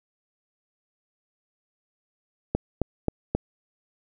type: click train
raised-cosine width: 2 ms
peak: -9 dBFS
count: 4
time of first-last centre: 2.55-3.35 s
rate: 3.75 Hz
effects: none